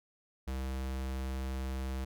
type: tone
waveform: square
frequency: 65.7 Hz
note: C2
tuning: 8 cents sharp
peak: -35 dBFS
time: 0.47-2.05 s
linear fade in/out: 10 ms
effects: none